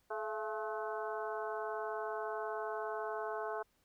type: harmonic tone with a mistuned harmonic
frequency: 214.8 Hz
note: A3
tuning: 41 cents flat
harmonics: 2 / 3 / 4 / 5 / 6 / 7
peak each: -41 / -42 / -44 / -45 / -48 / -47 dBFS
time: 0.1-3.63 s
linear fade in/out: 10 ms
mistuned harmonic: 3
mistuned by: +70 cents
effects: pink hiss -75 dBFS RMS until 3.84 s